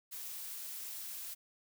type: noise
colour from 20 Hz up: blue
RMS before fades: -44 dBFS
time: 0.11-1.35 s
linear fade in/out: 20 ms
effects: none